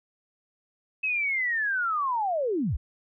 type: linear sweep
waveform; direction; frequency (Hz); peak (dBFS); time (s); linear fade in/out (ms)
sine; down; 2596 to 39.93; -24; 1.03-2.77; 10
effects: none